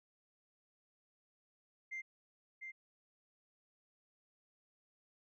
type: tone with echo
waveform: sine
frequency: 2093 Hz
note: C7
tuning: in tune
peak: -39 dBFS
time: 1.91-2.02 s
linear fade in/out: 20 ms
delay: 700 ms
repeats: 1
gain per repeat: -5 dB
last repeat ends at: 2.72 s
effects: tanh soft clip ceiling -38 dBFS